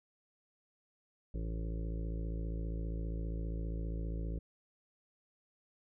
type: harmonic tone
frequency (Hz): 55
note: A1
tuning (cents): 0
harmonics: 1 / 2 / 3 / 5 / 6 / 7 / 8 / 9 / 10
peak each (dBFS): -36 / -46 / -44 / -51 / -51 / -56 / -53 / -58 / -57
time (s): 1.34-4.39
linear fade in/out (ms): 5
effects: none